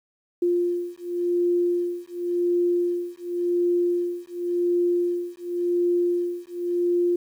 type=beating tone pair; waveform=sine; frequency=350 / 350.91 Hz; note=F4 / F4; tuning=+4 / +8 cents; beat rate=0.91 Hz; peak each=-24 dBFS; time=0.42-7.16 s; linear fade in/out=5 ms; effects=9-bit